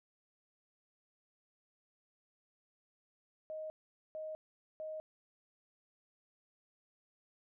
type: tone bursts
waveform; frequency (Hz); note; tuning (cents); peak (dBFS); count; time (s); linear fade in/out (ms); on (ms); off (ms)
sine; 625; D#5; +8; -40; 3; 3.5-5; 0; 200; 450
effects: none